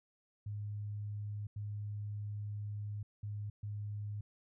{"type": "tone bursts at uneven times", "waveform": "sine", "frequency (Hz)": 103.83, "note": "G#2", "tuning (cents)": 0, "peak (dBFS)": -38, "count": 4, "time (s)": [[0.46, 1.47], [1.56, 3.03], [3.23, 3.5], [3.63, 4.21]], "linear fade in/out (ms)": 5, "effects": []}